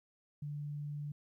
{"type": "tone", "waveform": "sine", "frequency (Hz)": 146.6, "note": "D3", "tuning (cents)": -3, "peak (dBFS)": -38, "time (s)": [0.42, 1.12], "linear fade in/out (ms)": 5, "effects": ["13-bit"]}